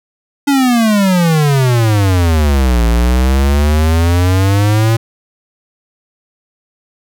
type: exponential two-way sweep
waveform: square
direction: down then up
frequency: 288 to 56.5 to 115.2 Hz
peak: -9 dBFS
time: 0.47-4.97 s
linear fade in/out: 10 ms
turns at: 2.85 s
effects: none